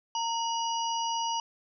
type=harmonic tone with a mistuned harmonic; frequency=968 Hz; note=B5; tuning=35 cents flat; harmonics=1 / 3 / 5 / 6; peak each=-29 / -36 / -41 / -38 dBFS; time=0.15-1.4 s; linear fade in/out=2 ms; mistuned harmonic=1; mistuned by=-88 cents; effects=none